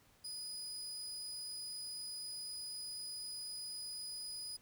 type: tone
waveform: 30% pulse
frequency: 4962 Hz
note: D#8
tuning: 6 cents flat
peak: -40 dBFS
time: 0.24-4.57 s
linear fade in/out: 10 ms
effects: pink hiss -68 dBFS RMS until 4.61 s